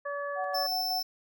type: harmonic tone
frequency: 571 Hz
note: D5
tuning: 49 cents flat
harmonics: 1 / 2 / 3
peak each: -34 / -37 / -39 dBFS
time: 0.05-0.67 s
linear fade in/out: 10 ms
type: tone with tremolo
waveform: sine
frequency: 744 Hz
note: F#5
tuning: 9 cents sharp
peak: -31 dBFS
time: 0.35-1.03 s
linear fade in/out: 50 ms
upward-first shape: square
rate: 5.4 Hz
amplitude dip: 40%
type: tone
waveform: square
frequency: 5310 Hz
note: E8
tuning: 12 cents sharp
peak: -30 dBFS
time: 0.54-1.03 s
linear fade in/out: 10 ms
effects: none